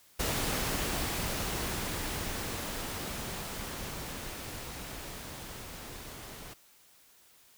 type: noise with level ramp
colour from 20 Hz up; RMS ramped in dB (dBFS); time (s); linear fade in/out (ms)
pink; -31 to -46; 0.19-6.54; 10
effects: white hiss -61 dBFS RMS until 7.57 s